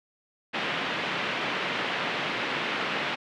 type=band-pass noise; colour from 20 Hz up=white; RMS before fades=-30 dBFS; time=0.53-3.16 s; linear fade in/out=20 ms; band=140 to 3000 Hz; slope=24 dB/octave; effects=none